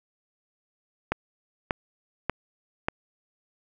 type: click train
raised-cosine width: 0.5 ms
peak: -9 dBFS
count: 4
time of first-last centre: 1.12-2.885 s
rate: 1.7 Hz
effects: none